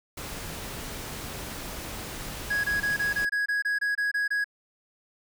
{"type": "noise", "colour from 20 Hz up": "pink", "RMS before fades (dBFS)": -37, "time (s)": [0.17, 3.25], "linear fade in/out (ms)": 5}
{"type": "tone bursts", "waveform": "triangle", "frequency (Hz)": 1661, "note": "G#6", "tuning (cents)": 0, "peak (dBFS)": -22, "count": 12, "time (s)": [2.5, 4.444], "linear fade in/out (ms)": 10, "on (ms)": 140, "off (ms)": 24}
{"effects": []}